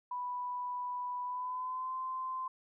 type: tone with pitch glide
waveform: sine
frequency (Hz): 987.8 to 1035.7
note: B5 to C6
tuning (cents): 0 to -18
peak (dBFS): -35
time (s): 0.11-2.48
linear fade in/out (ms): 5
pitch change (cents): +82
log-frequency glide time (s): 1.24-1.94
effects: none